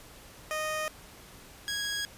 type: tone pair in turn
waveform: 15% pulse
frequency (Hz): 619 / 1652.5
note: D#5 / G#6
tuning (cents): -9 / -9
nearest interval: octave + perfect fourth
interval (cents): 1700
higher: second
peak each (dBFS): -24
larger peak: neither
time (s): 0.51-0.88 / 1.68-2.05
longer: neither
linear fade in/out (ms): 0
effects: pink hiss -51 dBFS RMS until 2.17 s + resampled to 32000 Hz